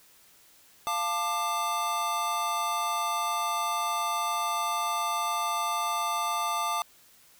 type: tone cluster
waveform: square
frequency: 696 / 883 / 1190 Hz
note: F5 / A5 / D6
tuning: -6 / +6 / +22 cents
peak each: -35 / -33 / -30 dBFS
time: 0.87-6.82 s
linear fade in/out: 0 ms
effects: white hiss -58 dBFS RMS until 7.39 s